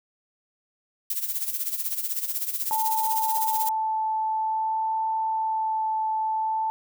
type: noise with tremolo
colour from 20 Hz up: violet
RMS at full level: -26 dBFS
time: 1.1-3.69 s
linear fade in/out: 2 ms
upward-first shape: sine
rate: 16 Hz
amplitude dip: 70%
type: tone with vibrato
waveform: sine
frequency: 880 Hz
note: A5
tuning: in tune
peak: -23 dBFS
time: 2.71-6.7 s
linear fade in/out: 0 ms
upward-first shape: sine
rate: 0.52 Hz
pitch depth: 9 cents each way
effects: none